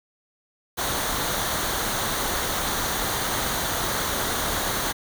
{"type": "noise with comb filter", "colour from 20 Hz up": "pink", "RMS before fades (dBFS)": -26, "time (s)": [0.77, 4.93], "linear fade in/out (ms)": 20, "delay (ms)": 0.39, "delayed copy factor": -0.5, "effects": []}